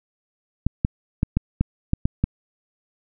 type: clicks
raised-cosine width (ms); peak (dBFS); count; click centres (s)
5; -6; 8; 0.666 / 0.849 / 1.231 / 1.37 / 1.61 / 1.934 / 2.055 / 2.24
effects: none